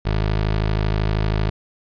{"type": "tone", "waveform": "20% pulse", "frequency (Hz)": 52.8, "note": "G#1", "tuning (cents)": 29, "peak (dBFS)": -13, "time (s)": [0.05, 1.5], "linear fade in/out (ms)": 10, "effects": ["resampled to 11025 Hz"]}